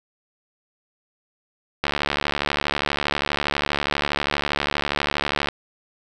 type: click train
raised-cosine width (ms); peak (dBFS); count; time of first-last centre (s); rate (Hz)
0.3; -5; 265; 1.84-5.486; 72.4
effects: none